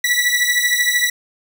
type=beating tone pair; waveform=sawtooth; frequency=1947 / 1960 Hz; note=B6 / B6; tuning=-25 / -14 cents; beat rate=13 Hz; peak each=-14 dBFS; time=0.04-1.1 s; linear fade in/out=5 ms; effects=none